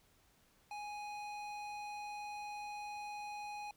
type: tone with band-pass filter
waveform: square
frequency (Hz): 830.6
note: G#5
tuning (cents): 0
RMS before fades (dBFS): -45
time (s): 0.71-3.71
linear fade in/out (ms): 2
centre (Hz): 1800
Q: 0.54
effects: pink hiss -70 dBFS RMS until 3.76 s